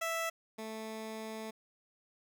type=tone pair in turn; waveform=15% pulse; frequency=659.3 / 220 Hz; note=E5 / A3; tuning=0 / 0 cents; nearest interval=octave + perfect fifth; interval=1900 cents; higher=first; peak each=-27 / -34 dBFS; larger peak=first; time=0.01-0.3 / 0.58-1.51 s; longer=second; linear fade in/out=10 ms; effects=none